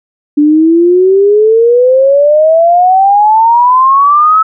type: exponential sweep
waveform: sine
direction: up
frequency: 290.7 to 1308 Hz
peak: -3 dBFS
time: 0.37-4.43 s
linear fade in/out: 10 ms
effects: none